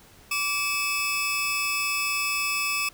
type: tone pair together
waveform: sawtooth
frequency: 1156.4 / 2596 Hz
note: D6 / E7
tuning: -27 / -27 cents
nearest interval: octave + major second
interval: 1400 cents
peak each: -27 / -22 dBFS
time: 0.31-2.89 s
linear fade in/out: 5 ms
effects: pink hiss -53 dBFS RMS until 2.93 s